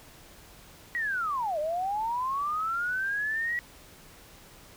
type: linear two-way sweep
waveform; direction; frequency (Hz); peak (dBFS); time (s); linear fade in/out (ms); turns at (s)
sine; down then up; 1939 to 587.3 to 1939; -27; 0.95-3.59; 0; 1.59
effects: pink hiss -52 dBFS RMS until 4.76 s